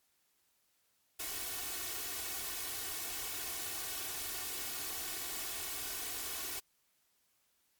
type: noise with comb filter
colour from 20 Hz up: white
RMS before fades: -40 dBFS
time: 1.19-6.6 s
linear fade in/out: 10 ms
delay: 2.7 ms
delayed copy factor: +0.75
effects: white hiss -75 dBFS RMS until 7.79 s + MP3 96 kbps